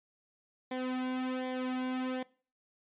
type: tone with flanger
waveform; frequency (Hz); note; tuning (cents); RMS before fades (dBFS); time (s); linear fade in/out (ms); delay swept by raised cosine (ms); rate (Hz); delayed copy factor
sawtooth; 255.9; C4; -38; -35; 0.71-2.23; 5; 0.72 to 2.32; 1.3; -0.8
effects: noise-tail reverb RT60 0.4 s tail -21 dB re dry + resampled to 8000 Hz